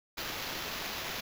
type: noise with sample-and-hold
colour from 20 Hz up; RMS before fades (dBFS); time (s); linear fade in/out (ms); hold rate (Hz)
violet; -38; 0.17-1.21; 10; 8820
effects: none